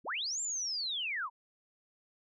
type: linear two-way sweep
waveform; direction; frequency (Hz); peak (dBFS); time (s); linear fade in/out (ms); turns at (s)
sine; up then down; 94.4 to 7440 to 885; -33; 0.04-1.3; 50; 0.41
effects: none